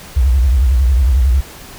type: tone with vibrato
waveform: sine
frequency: 64.2 Hz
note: C2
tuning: 32 cents flat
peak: -8 dBFS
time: 0.16-1.41 s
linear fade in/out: 10 ms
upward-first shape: sine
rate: 11 Hz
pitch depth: 190 cents each way
effects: pink hiss -35 dBFS RMS until 1.78 s